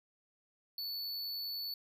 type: tone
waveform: square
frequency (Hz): 4455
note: C#8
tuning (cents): +8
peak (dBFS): -38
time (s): 0.78-1.74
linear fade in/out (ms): 2
effects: none